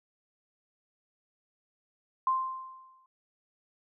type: tone with exponential decay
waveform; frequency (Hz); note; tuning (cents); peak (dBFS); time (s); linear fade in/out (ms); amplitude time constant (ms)
sine; 1046; C6; -1; -22; 2.27-3.06; 2; 170
effects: none